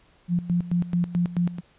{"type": "tone with tremolo", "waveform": "sine", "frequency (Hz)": 174.61, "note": "F3", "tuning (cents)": 0, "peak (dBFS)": -19, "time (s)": [0.28, 1.61], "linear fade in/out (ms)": 50, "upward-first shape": "square", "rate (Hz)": 4.6, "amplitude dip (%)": 80, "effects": ["pink hiss -59 dBFS RMS until 1.78 s", "resampled to 8000 Hz"]}